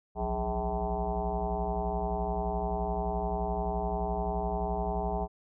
sine tone with frequency modulation, 415.3 Hz, G#4, in tune, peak -28 dBFS, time 0.15-5.28 s, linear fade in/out 50 ms, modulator 117 Hz, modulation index 4, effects none

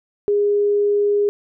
sine tone, 410.1 Hz, G#4, 22 cents flat, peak -14 dBFS, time 0.28-1.29 s, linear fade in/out 0 ms, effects none

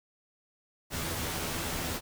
pink noise with comb filter, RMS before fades -34 dBFS, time 0.9-2.01 s, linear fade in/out 50 ms, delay 12 ms, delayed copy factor +0.6, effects none

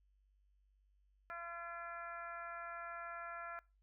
harmonic tone, 340.8 Hz, F4, 42 cents flat, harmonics 2 / 3 / 4 / 5 / 6 / 7, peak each -51 / -55 / -46 / -51 / -59 / -59 dBFS, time 1.3-3.59 s, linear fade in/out 0 ms, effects noise-tail reverb RT60 0.3 s tail -24 dB re dry + added 49 Hz sine -70 dBFS peak until 3.82 s

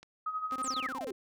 clicks, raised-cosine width 0.2 ms, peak -33 dBFS, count 2, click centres 0.03 / 0.511 s
sine tone with tremolo, 1262 Hz, D#6, 24 cents sharp, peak -30 dBFS, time 0.26-0.87 s, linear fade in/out 5 ms, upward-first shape sine, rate 12 Hz, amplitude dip 65%
sawtooth tone bursts, 262.3 Hz, C4, 4 cents sharp, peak -36 dBFS, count 10, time 0.52-1.107 s, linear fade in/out 0 ms, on 38 ms, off 23 ms
sine exponential sweep, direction down, 9160 to 352.4 Hz, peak -36 dBFS, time 0.63-1.12 s, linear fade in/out 2 ms
effects none

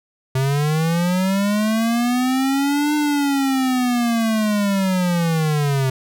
square linear two-way sweep, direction up then down, 130 to 300 to 130 Hz, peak -17 dBFS, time 0.35-5.9 s, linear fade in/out 5 ms, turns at 2.95 s, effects none

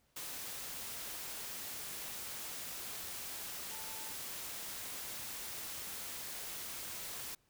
sine tone in noise, 880 Hz, A5, in tune, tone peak -53 dBFS, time 3.71-4.13 s, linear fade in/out 5 ms, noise white, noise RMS -44 dBFS, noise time 0.16-7.35 s, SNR -12 dB, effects pink hiss -74 dBFS RMS until 7.49 s

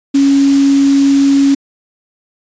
sine tone in noise, 277.2 Hz, C#4, in tune, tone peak -6 dBFS, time 0.14-1.55 s, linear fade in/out 10 ms, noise white, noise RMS -24 dBFS, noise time 0.14-1.55 s, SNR +15 dB, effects resampled to 16000 Hz

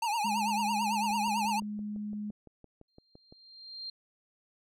square tone with vibrato, 879 Hz, A5, 2 cents flat, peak -29 dBFS, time 0.02-1.6 s, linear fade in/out 5 ms, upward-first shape triangle, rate 9 Hz, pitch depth 160 cents each way
sine tone, 209.1 Hz, G#3, 12 cents sharp, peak -34 dBFS, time 0.24-2.31 s, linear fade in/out 10 ms
click train, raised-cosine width 2 ms, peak -38 dBFS, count 14, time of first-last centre 1.11-3.325 s, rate 5.87 Hz
sine tone with exponential growth, 4186 Hz, C8, in tune, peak -36 dBFS, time 2.88-3.9 s, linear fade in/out 5 ms, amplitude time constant 220 ms
effects low-pass 12000 Hz 12 dB/octave

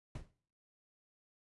brown noise with exponential decay, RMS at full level -38 dBFS, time 0.15-0.32 s, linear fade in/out 5 ms, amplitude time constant 36 ms, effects noise-tail reverb RT60 0.5 s tail -18 dB re dry + resampled to 24000 Hz

